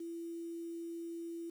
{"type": "tone with quantisation", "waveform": "sine", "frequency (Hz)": 335.8, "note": "E4", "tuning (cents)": 32, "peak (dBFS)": -40, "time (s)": [0, 1.5], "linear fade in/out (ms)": 5, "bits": 10, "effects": []}